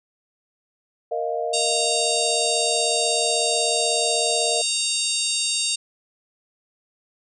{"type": "chord", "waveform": "sine", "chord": "Bb suspended fourth", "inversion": "none", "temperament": "equal", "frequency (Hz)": [466.2, 622.3, 698.5], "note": ["Bb4", "Eb5", "F5"], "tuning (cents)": [0, 0, 0], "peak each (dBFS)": -27, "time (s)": [1.11, 4.62], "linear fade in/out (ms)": 10}
{"type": "harmonic tone", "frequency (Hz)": 926, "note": "A#5", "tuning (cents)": -12, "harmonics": [3, 4, 5, 6, 7, 8, 9, 10], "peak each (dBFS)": [-30, -27, -27, -33, -33, -29, -29, -32], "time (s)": [1.53, 5.76], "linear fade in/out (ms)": 10}
{"effects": []}